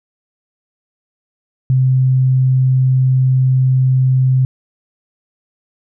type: tone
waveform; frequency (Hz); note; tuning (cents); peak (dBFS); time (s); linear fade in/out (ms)
sine; 130; C3; -11; -9; 1.7-4.45; 0
effects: none